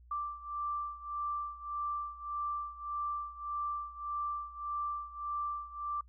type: beating tone pair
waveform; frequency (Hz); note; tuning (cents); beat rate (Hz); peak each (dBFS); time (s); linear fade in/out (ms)
sine; 1174.7 / 1176.4; D6 / D6; 0 / +3; 1.7; -37 / -40; 0.11-6.01; 5
effects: noise-tail reverb RT60 0.1 s tail -24 dB re dry + added 60 Hz sine -55 dBFS peak until 6.08 s